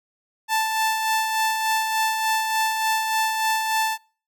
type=tone with tremolo; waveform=sawtooth; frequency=881 Hz; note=A5; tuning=2 cents sharp; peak=-15 dBFS; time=0.48-3.98 s; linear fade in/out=50 ms; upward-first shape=sine; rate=3.4 Hz; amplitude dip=40%; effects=noise-tail reverb RT60 0.4 s tail -25 dB re dry